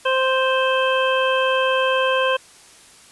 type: harmonic tone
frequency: 523 Hz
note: C5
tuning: 1 cent flat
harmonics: 1 / 2 / 3 / 5 / 6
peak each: -19 / -22 / -24 / -26 / -27 dBFS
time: 0.05-2.37 s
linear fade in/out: 10 ms
effects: white hiss -47 dBFS RMS until 3.11 s + resampled to 24000 Hz